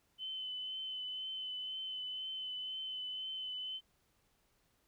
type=tone with vibrato; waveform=sine; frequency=3039 Hz; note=F#7; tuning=46 cents sharp; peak=-39 dBFS; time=0.18-3.81 s; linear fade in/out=50 ms; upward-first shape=triangle; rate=2 Hz; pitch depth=22 cents each way; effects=pink hiss -75 dBFS RMS until 4.87 s